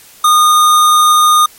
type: tone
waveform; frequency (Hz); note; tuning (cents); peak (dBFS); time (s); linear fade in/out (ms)
square; 1226; D#6; -26; -6; 0.24-1.46; 5
effects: white hiss -40 dBFS RMS until 1.58 s + MP3 64 kbps